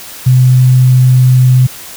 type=tone; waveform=sine; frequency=127.6 Hz; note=C3; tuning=43 cents flat; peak=-3 dBFS; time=0.26-1.67 s; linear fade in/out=10 ms; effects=white hiss -29 dBFS RMS until 1.96 s